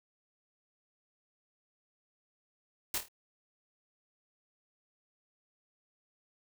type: noise with echo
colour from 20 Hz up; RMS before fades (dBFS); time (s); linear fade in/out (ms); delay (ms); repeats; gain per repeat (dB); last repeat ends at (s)
white; -33; 2.94-2.98; 2; 26; 4; -7; 3.084
effects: none